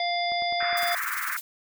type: harmonic tone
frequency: 698.5 Hz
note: F5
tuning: in tune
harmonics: 1 / 3 / 5 / 7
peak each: -26 / -31 / -33 / -34 dBFS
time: 0-0.95 s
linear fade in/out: 2 ms
type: click train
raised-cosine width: 1 ms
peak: -29 dBFS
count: 6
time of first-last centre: 0.32-0.832 s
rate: 9.77 Hz
type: band-pass noise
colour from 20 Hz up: pink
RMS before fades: -31 dBFS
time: 0.6-1.37 s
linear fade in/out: 5 ms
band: 1200 to 2100 Hz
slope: 48 dB/octave
type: noise with tremolo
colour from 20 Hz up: blue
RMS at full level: -32 dBFS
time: 0.77-1.41 s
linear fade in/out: 0 ms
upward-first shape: sine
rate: 20 Hz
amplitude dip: 75%
effects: none